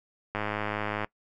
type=click train; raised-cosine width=0.5 ms; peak=-15 dBFS; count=74; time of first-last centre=0.35-1.045 s; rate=105 Hz; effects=noise-tail reverb RT60 0.1 s tail -22 dB re dry